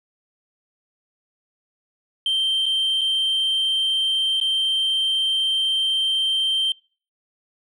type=tone with dropouts; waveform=sine; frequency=3136 Hz; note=G7; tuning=in tune; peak=-16 dBFS; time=2.26-6.72 s; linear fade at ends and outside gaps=2 ms; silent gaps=2.658-2.663 / 3.011-3.015 / 4.401-4.412 s; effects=noise-tail reverb RT60 0.4 s tail -26 dB re dry + tanh soft clip ceiling -17 dBFS

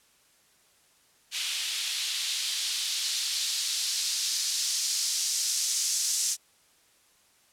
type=noise with band-pass filter sweep; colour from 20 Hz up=blue; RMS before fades=-29 dBFS; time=1.31-6.37 s; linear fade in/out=50 ms; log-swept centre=3100 to 6200 Hz; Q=1.7; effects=white hiss -63 dBFS RMS until 7.52 s + low-pass 11000 Hz 12 dB/octave

